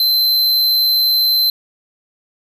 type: tone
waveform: square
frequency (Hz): 4086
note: C8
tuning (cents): -42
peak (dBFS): -12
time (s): 0-1.5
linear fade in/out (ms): 2
effects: none